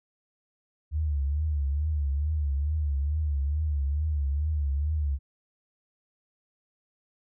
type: tone with vibrato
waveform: sine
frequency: 73.3 Hz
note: D2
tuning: 3 cents flat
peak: -24 dBFS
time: 0.91-5.19 s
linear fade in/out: 50 ms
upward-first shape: triangle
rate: 2.3 Hz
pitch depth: 130 cents each way
effects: none